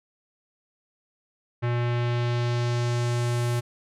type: tone with low-pass filter sweep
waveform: square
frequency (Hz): 120.2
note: B2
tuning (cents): -46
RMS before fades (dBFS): -25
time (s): 1.62-3.61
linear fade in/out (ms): 20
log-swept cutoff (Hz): 2200 to 12000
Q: 1.2
effects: none